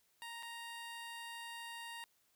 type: tone with dropouts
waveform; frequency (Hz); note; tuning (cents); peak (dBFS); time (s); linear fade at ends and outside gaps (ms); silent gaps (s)
15% pulse; 932.3; A#5; 0; -39; 0.22-2.04; 0; 0.426-0.431
effects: white hiss -75 dBFS RMS until 2.35 s